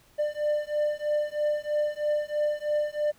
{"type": "beating tone pair", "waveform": "triangle", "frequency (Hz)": [595, 598.1], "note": ["D5", "D5"], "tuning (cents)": [22, 31], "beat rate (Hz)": 3.1, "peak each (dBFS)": -26, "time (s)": [0.18, 3.12], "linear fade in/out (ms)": 20, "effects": ["pink hiss -60 dBFS RMS until 3.18 s"]}